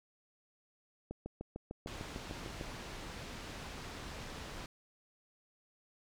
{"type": "click train", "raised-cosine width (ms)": 2, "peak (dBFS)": -28, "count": 11, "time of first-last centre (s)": [1.11, 2.612], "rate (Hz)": 6.66}
{"type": "low-pass noise", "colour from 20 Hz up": "pink", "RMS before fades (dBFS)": -46, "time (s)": [1.87, 4.66], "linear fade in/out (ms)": 2, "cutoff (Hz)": 5800, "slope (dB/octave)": 12}
{"effects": []}